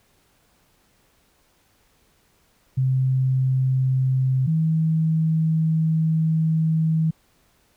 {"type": "tone pair in turn", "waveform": "sine", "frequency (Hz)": [130.9, 159.95], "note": ["C3", "D#3"], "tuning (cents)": [1, 48], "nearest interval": "minor third", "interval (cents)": 347, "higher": "second", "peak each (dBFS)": -17, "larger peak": "neither", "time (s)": [[2.77, 4.47], [4.47, 7.11]], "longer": "second", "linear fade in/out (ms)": 10, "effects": ["pink hiss -62 dBFS RMS until 7.76 s"]}